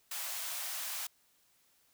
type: high-pass noise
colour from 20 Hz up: white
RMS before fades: -39 dBFS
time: 0.11-1.07 s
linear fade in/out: 5 ms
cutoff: 600 Hz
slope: 48 dB/octave
effects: white hiss -70 dBFS RMS until 1.93 s